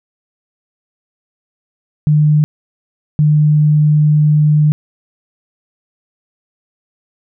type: tone bursts at uneven times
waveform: sine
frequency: 150.8 Hz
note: D3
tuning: 46 cents sharp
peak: -7 dBFS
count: 2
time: 2.07-2.44 / 3.19-4.72 s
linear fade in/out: 0 ms
effects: none